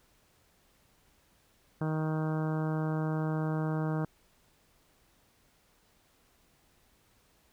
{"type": "harmonic tone", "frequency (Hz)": 156.6, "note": "D#3", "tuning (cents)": 11, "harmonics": [1, 2, 3, 4, 5, 6, 7, 8, 9, 10], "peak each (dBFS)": [-30, -36, -40, -42, -44, -46, -47, -48, -49, -50], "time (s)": [1.81, 4.05], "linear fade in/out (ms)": 2, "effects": ["pink hiss -67 dBFS RMS until 7.52 s"]}